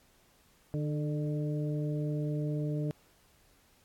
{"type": "harmonic tone with a mistuned harmonic", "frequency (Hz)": 150.1, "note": "D3", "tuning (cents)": 38, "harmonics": [1, 2, 3, 4], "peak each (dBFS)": [-31, -37, -41, -43], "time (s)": [0.74, 2.91], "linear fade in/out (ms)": 0, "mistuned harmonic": 3, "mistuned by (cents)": -40, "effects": ["pink hiss -65 dBFS RMS until 3.84 s", "AAC 64 kbps"]}